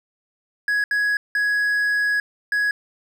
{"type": "tone bursts at uneven times", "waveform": "triangle", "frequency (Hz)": 1670, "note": "G#6", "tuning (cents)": 9, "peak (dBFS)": -16, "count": 4, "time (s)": [[0.68, 0.84], [0.91, 1.17], [1.35, 2.2], [2.52, 2.71]], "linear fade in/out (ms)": 2, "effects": []}